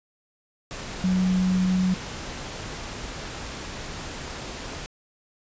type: tone in noise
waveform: sine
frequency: 185 Hz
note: F#3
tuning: in tune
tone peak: -19 dBFS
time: 1.04-1.94 s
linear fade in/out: 0 ms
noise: pink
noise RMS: -35 dBFS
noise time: 0.71-4.86 s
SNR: +13 dB
effects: resampled to 16000 Hz